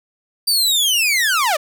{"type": "linear sweep", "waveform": "sawtooth", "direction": "down", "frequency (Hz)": [4709, 559], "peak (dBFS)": -11, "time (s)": [0.47, 1.57], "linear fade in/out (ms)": 10, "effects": []}